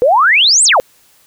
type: exponential two-way sweep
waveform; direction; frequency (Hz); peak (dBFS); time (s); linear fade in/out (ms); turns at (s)
sine; up then down; 466.2 to 8870 to 466.2; -6; 0.02-0.8; 0; 0.64
effects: white hiss -50 dBFS RMS until 1.26 s